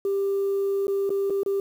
sine tone with dropouts, 395 Hz, G4, 13 cents sharp, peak -20 dBFS, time 0.05-1.6 s, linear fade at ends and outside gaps 2 ms, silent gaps 0.87-0.88 / 1.094-1.103 / 1.299-1.304 / 1.433-1.461 s, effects tanh soft clip ceiling -19 dBFS + 8-bit

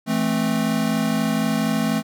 square chord, A minor, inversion second, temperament equal with one note detuned, 164.81 / 217.5 / 261.6 Hz, E3 / A3 / C4, 0 / -20 / 0 cents, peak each -27 / -22 / -25 dBFS, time 0.06-2.03 s, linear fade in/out 50 ms, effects none

